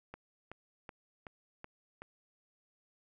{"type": "click train", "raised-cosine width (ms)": 0.5, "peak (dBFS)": -30, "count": 6, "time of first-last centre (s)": [0.14, 2.02], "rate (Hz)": 2.66, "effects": []}